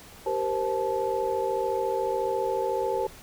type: tone cluster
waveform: sine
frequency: 388.2 / 469.9 / 524 / 869 Hz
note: G4 / A#4 / C5 / A5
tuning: -17 / +14 / +2 / -22 cents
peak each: -30 dBFS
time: 0.26-3.07 s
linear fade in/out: 5 ms
effects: pink hiss -48 dBFS RMS until 3.22 s